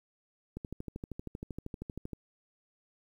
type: click train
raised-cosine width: 3 ms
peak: -26 dBFS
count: 21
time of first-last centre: 0.57-2.132 s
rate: 12.8 Hz
effects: 10-bit